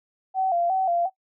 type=tone with vibrato; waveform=sine; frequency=724 Hz; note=F#5; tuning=38 cents flat; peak=-20 dBFS; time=0.34-1.1 s; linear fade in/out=50 ms; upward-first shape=square; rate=2.8 Hz; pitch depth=84 cents each way; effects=noise-tail reverb RT60 0.1 s tail -20 dB re dry